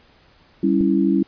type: chord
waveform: sine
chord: C# diminished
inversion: second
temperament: equal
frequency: 196 / 277.2 / 329.6 Hz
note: G3 / C#4 / E4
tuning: 0 / 0 / 0 cents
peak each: -19 dBFS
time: 0.63-1.23 s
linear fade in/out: 5 ms
type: click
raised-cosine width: 3 ms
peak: -15 dBFS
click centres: 0.809 s
effects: pink hiss -54 dBFS RMS until 1.27 s + resampled to 11025 Hz